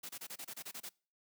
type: noise bursts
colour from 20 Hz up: white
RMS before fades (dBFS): -45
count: 10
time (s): 0.03-0.893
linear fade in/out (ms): 10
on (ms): 62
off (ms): 27
effects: noise-tail reverb RT60 0.4 s tail -25 dB re dry + high-pass 150 Hz 12 dB/octave